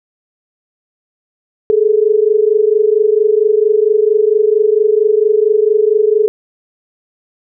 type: tone pair together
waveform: sine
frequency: 415.6 / 440 Hz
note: G#4 / A4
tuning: +1 / 0 cents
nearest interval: minor second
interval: 99 cents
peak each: -11 dBFS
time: 1.7-6.28 s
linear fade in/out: 0 ms
effects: none